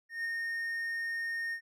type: tone with ADSR envelope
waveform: triangle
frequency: 1840 Hz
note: A#6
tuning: 23 cents flat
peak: -29 dBFS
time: 0.09-1.61 s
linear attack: 160 ms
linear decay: 4 ms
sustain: -2 dB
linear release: 82 ms
effects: none